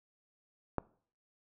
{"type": "click", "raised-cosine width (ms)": 1, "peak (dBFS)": -17, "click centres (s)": 0.783, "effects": ["noise-tail reverb RT60 0.5 s tail -22 dB re dry"]}